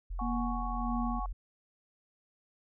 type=tone; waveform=sine; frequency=42.85 Hz; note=F1; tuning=32 cents flat; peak=-34 dBFS; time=0.1-1.33 s; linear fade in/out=10 ms
type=chord; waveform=sine; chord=F# suspended second; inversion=none; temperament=just; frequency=740 / 832.5 / 1110 Hz; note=F#5 / G#5 / C#6; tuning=0 / +4 / +2 cents; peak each=-40 / -41 / -38 dBFS; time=0.19-1.26 s; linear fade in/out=2 ms
type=tone with tremolo; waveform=sine; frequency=237 Hz; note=A#3; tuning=29 cents sharp; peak=-31 dBFS; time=0.21-1.2 s; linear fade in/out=10 ms; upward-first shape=sine; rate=1.6 Hz; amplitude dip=70%
effects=none

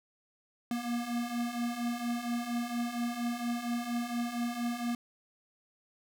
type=beating tone pair; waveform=square; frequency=235.6 / 239.9 Hz; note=A#3 / A#3; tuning=+19 / +50 cents; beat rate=4.3 Hz; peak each=-38 / -34 dBFS; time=0.71-4.95 s; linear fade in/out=2 ms; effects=none

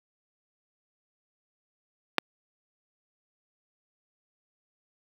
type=click; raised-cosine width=0.3 ms; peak=-3 dBFS; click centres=2.183 s; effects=high-pass 200 Hz 12 dB/octave + 7-bit

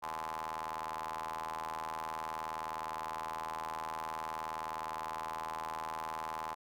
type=ring-modulated tone; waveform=sawtooth; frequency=79.5 Hz; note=D#2; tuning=38 cents sharp; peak=-31 dBFS; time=0.02-6.55 s; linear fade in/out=20 ms; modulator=944 Hz; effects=none

